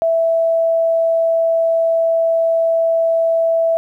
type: tone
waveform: sine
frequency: 659.3 Hz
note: E5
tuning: in tune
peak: -12 dBFS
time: 0.02-3.77 s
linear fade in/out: 0 ms
effects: 9-bit